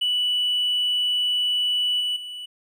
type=tone with level steps; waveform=triangle; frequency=2960 Hz; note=F#7; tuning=in tune; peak=-17 / -20 / -31 dBFS; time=0.01-2.46 s; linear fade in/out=10 ms; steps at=2 / 2.16 s; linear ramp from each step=5 ms; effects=tanh soft clip ceiling -16 dBFS